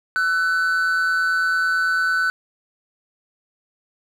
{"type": "tone pair together", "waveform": "triangle", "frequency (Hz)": [1331, 1500], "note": ["E6", "F#6"], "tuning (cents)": [16, 23], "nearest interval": "major second", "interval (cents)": 207, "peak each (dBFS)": [-24, -16], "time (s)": [0.16, 2.3], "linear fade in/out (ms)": 0, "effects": []}